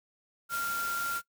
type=tone in noise; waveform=sine; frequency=1386 Hz; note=F6; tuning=14 cents flat; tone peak=-30 dBFS; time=0.49-1.22 s; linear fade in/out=50 ms; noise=white; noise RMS=-39 dBFS; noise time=0.49-1.22 s; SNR=+6 dB; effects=noise-tail reverb RT60 0.1 s tail -19 dB re dry